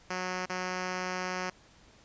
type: tone with dropouts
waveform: 5% pulse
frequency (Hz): 183.3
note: F#3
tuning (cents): -16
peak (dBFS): -21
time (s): 0.1-1.5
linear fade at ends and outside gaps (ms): 5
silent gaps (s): 0.458-0.496
effects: pink hiss -59 dBFS RMS until 2.04 s + resampled to 16000 Hz